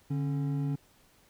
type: tone pair together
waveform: triangle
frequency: 145.1 / 273.9 Hz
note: D3 / C#4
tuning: -21 / -21 cents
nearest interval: major seventh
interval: 1100 cents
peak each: -27 / -33 dBFS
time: 0.1-0.76 s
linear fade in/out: 10 ms
effects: pink hiss -63 dBFS RMS until 1.29 s